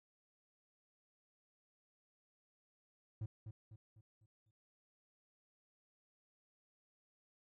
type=tone with echo; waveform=triangle; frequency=108.6 Hz; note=A2; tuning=22 cents flat; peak=-37 dBFS; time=3.21-3.26 s; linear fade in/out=5 ms; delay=250 ms; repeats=5; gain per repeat=-7 dB; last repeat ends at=4.51 s; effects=none